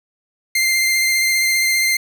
sawtooth tone with vibrato, 2093 Hz, C7, in tune, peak -11 dBFS, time 0.55-1.97 s, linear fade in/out 5 ms, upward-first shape sine, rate 15 Hz, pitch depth 14 cents each way, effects none

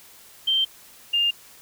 sine tone pair in turn, 3136 / 2809 Hz, G7 / F7, 0 / +9 cents, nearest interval major second, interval 191 cents, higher first, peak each -18 dBFS, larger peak neither, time 0.47-0.65 / 1.13-1.31 s, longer neither, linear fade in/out 10 ms, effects white hiss -49 dBFS RMS until 1.61 s

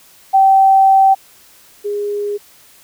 sine tone pair in turn, 774 / 411.1 Hz, G5 / G#4, -22 / -18 cents, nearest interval major seventh, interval 1096 cents, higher first, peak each -6 / -17 dBFS, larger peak first, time 0.33-1.15 / 1.84-2.38 s, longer first, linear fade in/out 20 ms, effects white hiss -46 dBFS RMS until 2.83 s

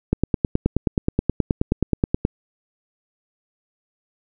click train, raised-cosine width 3 ms, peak -4 dBFS, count 21, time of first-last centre 0.13-2.251 s, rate 9.43 Hz, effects none

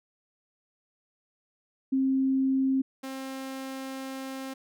sine / sawtooth tone pair in turn, 266.1 / 266.1 Hz, C4 / C4, +29 / +29 cents, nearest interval unison, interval 0 cents, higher neither, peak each -22 / -31 dBFS, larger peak first, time 1.92-2.82 / 3.03-4.54 s, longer second, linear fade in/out 10 ms, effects none

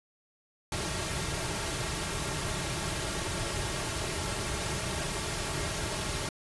pink noise with comb filter, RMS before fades -33 dBFS, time 0.72-6.29 s, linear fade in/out 2 ms, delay 4 ms, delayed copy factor -0.6, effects resampled to 24000 Hz

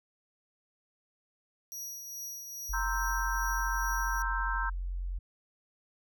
sawtooth tone with tremolo, 5780 Hz, F#8, 41 cents flat, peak -35 dBFS, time 1.72-4.22 s, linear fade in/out 0 ms, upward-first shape triangle, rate 2.4 Hz, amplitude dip 45%
sine tone, 44.74 Hz, F1, 43 cents sharp, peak -32 dBFS, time 2.69-5.19 s, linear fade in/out 10 ms
sine chord, C dominant seventh, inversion third, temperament equal, 932.3 / 1046.5 / 1318.5 / 1568 Hz, Bb5 / C6 / E6 / G6, 0 / 0 / 0 / 0 cents, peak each -36 / -38 / -37 / -34 dBFS, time 2.73-4.7 s, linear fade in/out 10 ms
effects none

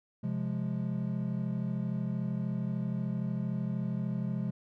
triangle chord, F minor, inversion second, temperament equal, 130.81 / 174.61 / 207.7 Hz, C3 / F3 / Ab3, 0 / 0 / 0 cents, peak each -33 dBFS, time 0.23-4.51 s, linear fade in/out 10 ms, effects none

